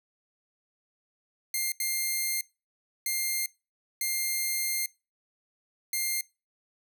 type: tone bursts at uneven times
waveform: 5% pulse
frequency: 2110 Hz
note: C7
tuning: 14 cents sharp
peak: -17 dBFS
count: 5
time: 1.54-1.72 / 1.8-2.41 / 3.06-3.46 / 4.01-4.86 / 5.93-6.21 s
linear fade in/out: 2 ms
effects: noise-tail reverb RT60 0.3 s tail -25 dB re dry